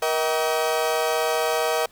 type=tone cluster; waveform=35% pulse; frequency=474.1 / 636 / 771 / 1143 Hz; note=A#4 / D#5 / G5 / D6; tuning=+29 / +38 / -29 / -47 cents; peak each=-23 / -23 / -26 / -31 dBFS; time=0.02-1.86 s; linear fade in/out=5 ms; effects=pink hiss -55 dBFS RMS until 1.91 s